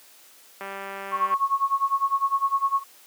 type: click train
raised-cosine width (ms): 0.5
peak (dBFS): -20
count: 144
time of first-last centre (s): 0.61-1.34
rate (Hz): 196
type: tone with tremolo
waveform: sine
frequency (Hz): 1100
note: C#6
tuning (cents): -14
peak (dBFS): -17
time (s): 1.11-2.84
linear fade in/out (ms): 50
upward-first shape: sine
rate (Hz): 9.9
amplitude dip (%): 90
effects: white hiss -52 dBFS RMS until 3.06 s + high-pass 300 Hz 12 dB/octave